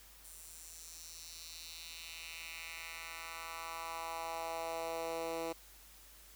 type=tone with high-pass filter sweep; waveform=10% pulse; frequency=164.81 Hz; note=E3; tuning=in tune; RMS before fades=-44 dBFS; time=0.24-5.53 s; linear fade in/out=10 ms; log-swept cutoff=9300 to 390 Hz; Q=1.9; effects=added 50 Hz sine -62 dBFS peak until 6.35 s + white hiss -59 dBFS RMS until 6.35 s